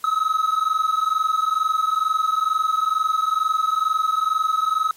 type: tone pair together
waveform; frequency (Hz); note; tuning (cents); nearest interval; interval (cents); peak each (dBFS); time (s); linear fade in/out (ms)
triangle; 1270 / 1292.2; D#6 / E6; +35 / -35; unison; 30; -19; 0.04-4.91; 2
effects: white hiss -50 dBFS RMS until 4.96 s + MP3 64 kbps